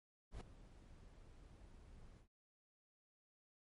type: noise with ADSR envelope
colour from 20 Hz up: brown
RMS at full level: -44 dBFS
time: 0.31-2.28 s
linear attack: 100 ms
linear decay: 3 ms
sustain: -16 dB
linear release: 100 ms
effects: MP3 48 kbps